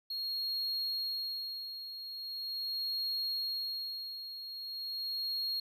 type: tone with tremolo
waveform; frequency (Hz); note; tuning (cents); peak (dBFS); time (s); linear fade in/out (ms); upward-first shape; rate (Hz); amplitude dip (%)
triangle; 4279; C8; +38; -31; 0.1-5.6; 5; sine; 0.41; 65
effects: none